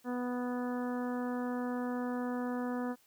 harmonic tone, 246.9 Hz, B3, in tune, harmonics 1 / 2 / 3 / 4 / 5 / 6 / 7, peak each -34 / -40 / -44 / -46 / -48 / -50 / -51 dBFS, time 0.04-2.96 s, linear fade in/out 50 ms, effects white hiss -67 dBFS RMS until 3.06 s

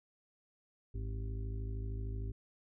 harmonic tone with a mistuned harmonic, 53.1 Hz, G#1, 39 cents sharp, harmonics 1 / 2 / 4 / 5 / 6 / 7, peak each -38 / -41 / -57 / -53 / -60 / -53 dBFS, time 0.94-2.32 s, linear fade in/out 10 ms, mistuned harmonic 7, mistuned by +89 cents, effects none

